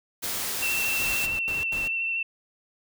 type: noise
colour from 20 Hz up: white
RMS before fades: -30 dBFS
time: 0.22-1.27 s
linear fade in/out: 20 ms
type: tone with vibrato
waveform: sine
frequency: 2695 Hz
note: E7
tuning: 38 cents sharp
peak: -25 dBFS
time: 0.62-2.23 s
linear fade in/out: 5 ms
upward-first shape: sine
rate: 13 Hz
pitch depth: 21 cents each way
type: noise bursts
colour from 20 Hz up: pink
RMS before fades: -38 dBFS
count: 4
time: 0.99-1.879 s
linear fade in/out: 5 ms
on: 160 ms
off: 83 ms
effects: none